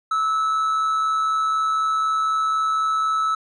triangle tone with amplitude modulation, 1303 Hz, E6, 20 cents flat, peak -15 dBFS, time 0.11-3.35 s, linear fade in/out 5 ms, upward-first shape sine, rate 144 Hz, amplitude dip 35%, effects resampled to 24000 Hz

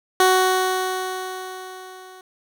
15% pulse tone with level ramp, 372.4 Hz, F#4, 11 cents sharp, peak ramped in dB -6 to -35 dBFS, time 0.2-2.21 s, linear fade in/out 2 ms, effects none

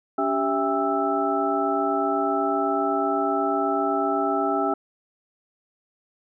sine tone cluster, 282.5 / 390.5 / 663 / 802 / 1318 Hz, C#4 / G4 / E5 / G5 / E6, +33 / -7 / +10 / +39 / -1 cents, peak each -27 dBFS, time 0.18-4.74 s, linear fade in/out 5 ms, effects none

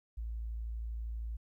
sine tone, 56.3 Hz, A1, 40 cents sharp, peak -36 dBFS, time 0.17-1.37 s, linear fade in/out 10 ms, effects 13-bit

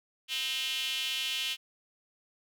square tone with high-pass filter, 142.7 Hz, D3, 49 cents flat, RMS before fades -33 dBFS, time 0.28-1.57 s, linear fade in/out 50 ms, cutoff 3000 Hz, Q 5.2, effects none

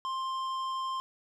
sine tone with tanh clipping, 1052 Hz, C6, 9 cents sharp, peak -33 dBFS, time 0.05-1 s, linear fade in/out 0 ms, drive 11 dB, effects none

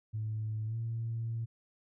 sine tone with pitch glide, 108.7 to 114.5 Hz, A2 to A#2, -21 to -31 cents, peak -32 dBFS, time 0.13-1.46 s, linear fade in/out 20 ms, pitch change +90 cents, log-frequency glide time 0.66-0.76 s, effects tanh soft clip ceiling -28 dBFS

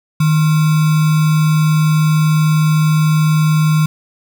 sine tone with sample-and-hold, 155.56 Hz, D#3, in tune, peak -9 dBFS, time 0.2-3.86 s, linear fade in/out 5 ms, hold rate 1225 Hz, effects none

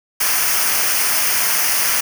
white noise with comb filter, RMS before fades -17 dBFS, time 0.2-2.01 s, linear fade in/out 10 ms, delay 0.26 ms, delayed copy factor -0.65, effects none

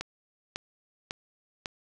click train, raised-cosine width 0.2 ms, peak -16 dBFS, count 4, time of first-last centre 0.01-1.658 s, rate 1.82 Hz, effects none

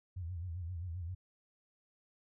sine tone with vibrato, 87.1 Hz, F2, 4 cents flat, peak -38 dBFS, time 0.16-1.15 s, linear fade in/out 10 ms, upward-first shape sine, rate 7.6 Hz, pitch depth 120 cents each way, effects none

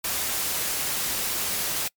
white noise, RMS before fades -27 dBFS, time 0.04-1.88 s, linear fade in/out 5 ms, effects noise-tail reverb RT60 0.1 s tail -25 dB re dry + MP3 96 kbps

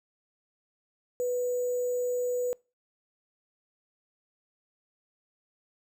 sine tone with sample-and-hold, 493.9 Hz, B4, in tune, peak -26 dBFS, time 1.2-2.53 s, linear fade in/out 0 ms, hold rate 7350 Hz, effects noise-tail reverb RT60 0.3 s tail -26 dB re dry

